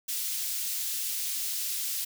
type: high-pass noise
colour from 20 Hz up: white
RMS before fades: -32 dBFS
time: 0.08-2.05 s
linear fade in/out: 10 ms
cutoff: 3400 Hz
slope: 12 dB/octave
effects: none